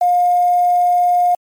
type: tone with quantisation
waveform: sine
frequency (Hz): 711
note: F5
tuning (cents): +31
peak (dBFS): -10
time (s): 0.01-1.35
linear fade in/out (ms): 5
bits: 6
effects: MP3 96 kbps